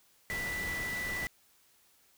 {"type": "tone in noise", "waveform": "sine", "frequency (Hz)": 1975.5, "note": "B6", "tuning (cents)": 0, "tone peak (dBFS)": -34, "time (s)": [0.3, 1.27], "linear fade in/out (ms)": 0, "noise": "pink", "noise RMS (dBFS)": -41, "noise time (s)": [0.3, 1.27], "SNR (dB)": 4, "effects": ["white hiss -66 dBFS RMS until 2.17 s"]}